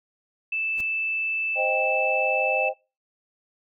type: tone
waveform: sine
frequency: 2637 Hz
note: E7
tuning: in tune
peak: -24 dBFS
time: 0.52-2.69 s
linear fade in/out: 5 ms
type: noise with exponential growth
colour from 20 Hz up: pink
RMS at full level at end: -35 dBFS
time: 0.74-0.81 s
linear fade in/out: 5 ms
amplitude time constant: 15 ms
type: chord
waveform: sine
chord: C minor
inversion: none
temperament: equal with one note detuned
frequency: 523.3 / 622.3 / 790.4 Hz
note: C5 / Eb5 / G5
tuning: 0 / 0 / +14 cents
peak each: -27 dBFS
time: 1.55-2.74 s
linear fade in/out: 50 ms
effects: noise-tail reverb RT60 0.3 s tail -25 dB re dry